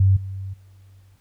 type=tone with level steps; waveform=sine; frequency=96.3 Hz; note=G2; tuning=30 cents flat; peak=-12 / -28 / -46 / -49 dBFS; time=0-1.16 s; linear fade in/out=5 ms; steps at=0.16 / 0.53 / 1 s; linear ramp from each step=10 ms; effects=added 50 Hz sine -64 dBFS peak until 1.2 s + pink hiss -64 dBFS RMS until 1.2 s